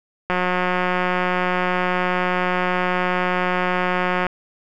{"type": "click train", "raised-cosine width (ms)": 0.5, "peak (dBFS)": -6, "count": 719, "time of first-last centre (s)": [0.3, 4.267], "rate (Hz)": 181, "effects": []}